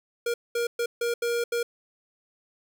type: tone bursts at uneven times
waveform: square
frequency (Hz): 472.3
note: A#4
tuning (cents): +23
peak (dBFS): -25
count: 6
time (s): 0.26-0.34 / 0.55-0.67 / 0.79-0.86 / 1.01-1.14 / 1.22-1.44 / 1.52-1.63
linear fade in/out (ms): 5
effects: none